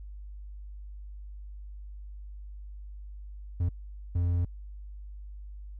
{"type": "tone bursts at uneven times", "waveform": "triangle", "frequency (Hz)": 87.31, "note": "F2", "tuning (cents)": 0, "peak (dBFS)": -22, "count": 2, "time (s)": [[3.6, 3.69], [4.15, 4.45]], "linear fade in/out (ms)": 5, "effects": ["added 50 Hz sine -40 dBFS peak until 5.79 s"]}